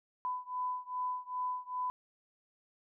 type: beating tone pair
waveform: sine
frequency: 1000 / 1002.5 Hz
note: B5 / B5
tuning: +21 / +26 cents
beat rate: 2.5 Hz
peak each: -37 / -38 dBFS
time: 0.25-1.9 s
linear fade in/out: 0 ms
effects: none